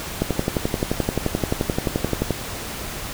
click train, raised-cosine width 2 ms, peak -6 dBFS, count 25, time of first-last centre 0.22-2.307 s, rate 11.5 Hz, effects pink hiss -31 dBFS RMS until 3.13 s

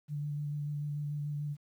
sine tone with vibrato, 146.83 Hz, D3, in tune, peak -33 dBFS, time 0.08-1.57 s, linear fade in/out 50 ms, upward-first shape square, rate 6.8 Hz, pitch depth 14 cents each way, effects 11-bit

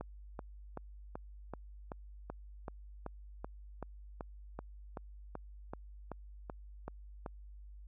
click train, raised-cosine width 1 ms, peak -27 dBFS, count 20, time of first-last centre 0.01-7.262 s, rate 2.62 Hz, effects added 50 Hz sine -49 dBFS peak until 7.87 s

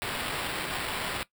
blue noise with sample-and-hold, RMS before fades -33 dBFS, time 0.02-1.23 s, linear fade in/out 0 ms, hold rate 6300 Hz, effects noise-tail reverb RT60 0.1 s tail -18 dB re dry

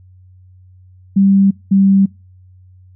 sine tone pair in turn, 196 / 195.1 Hz, G3 / G3, 0 / -8 cents, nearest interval unison, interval 8 cents, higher first, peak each -7 dBFS, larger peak neither, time 1.16-1.51 / 1.71-2.06 s, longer neither, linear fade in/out 10 ms, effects noise-tail reverb RT60 0.3 s tail -26 dB re dry + added 92 Hz sine -41 dBFS peak until 2.95 s

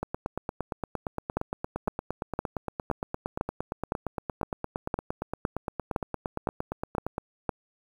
two click trains, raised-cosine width 1 ms, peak -16 / -12 dBFS, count 63 / 13, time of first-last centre 0.03-7.181 / 1.37-7.492 s, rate 8.67 / 1.96 Hz, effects 8-bit

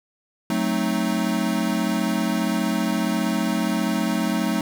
square chord, F# diminished seventh, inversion none, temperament equal, 185 / 220 / 261.6 / 311.1 Hz, F#3 / A3 / C4 / Eb4, 0 / 0 / 0 / 0 cents, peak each -27 / -25 / -29 / -28 dBFS, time 0.5-4.61 s, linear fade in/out 2 ms, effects none

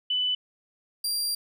sine / sawtooth tone pair in turn, 2993 / 4751 Hz, F#7 / D8, +19 / +19 cents, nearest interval minor sixth, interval 800 cents, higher second, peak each -23 dBFS, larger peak neither, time 0.1-0.35 / 1.04-1.35 s, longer second, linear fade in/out 5 ms, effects none

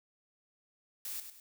blue noise with echo, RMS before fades -40 dBFS, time 1.05-1.2 s, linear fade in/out 2 ms, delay 100 ms, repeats 2, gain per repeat -8 dB, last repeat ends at 1.4 s, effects none

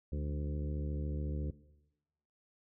harmonic tone with a mistuned harmonic, 74 Hz, D2, 14 cents sharp, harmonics 1 / 2 / 3 / 4 / 5 / 6 / 7, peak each -35 / -41 / -45 / -47 / -49 / -51 / -52 dBFS, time 0.12-1.51 s, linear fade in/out 5 ms, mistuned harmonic 3, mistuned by -51 cents, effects noise-tail reverb RT60 1.0 s tail -19 dB re dry

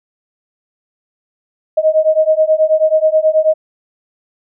sine beating tone pair, 622.3 / 631.6 Hz, D#5 / D#5, 0 / +26 cents, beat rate 9.3 Hz, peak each -12 dBFS, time 1.77-3.54 s, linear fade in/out 10 ms, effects none

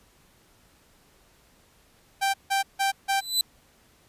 sawtooth tone bursts, 784 Hz, G5, in tune, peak -18 dBFS, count 4, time 2.21-3.21 s, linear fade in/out 20 ms, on 130 ms, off 160 ms
sawtooth tone with exponential growth, 4004 Hz, B7, 23 cents sharp, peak -15 dBFS, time 3.09-3.41 s, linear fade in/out 2 ms, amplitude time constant 69 ms
effects pink hiss -60 dBFS RMS until 4.08 s + resampled to 32000 Hz

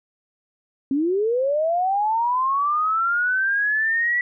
sine linear sweep, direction up, 261.6 to 1960 Hz, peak -18 dBFS, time 0.91-4.21 s, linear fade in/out 2 ms, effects none

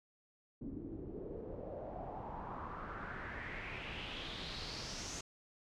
pink noise with low-pass filter sweep, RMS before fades -45 dBFS, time 0.61-5.21 s, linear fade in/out 5 ms, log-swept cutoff 270 to 6600 Hz, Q 3.9, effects none

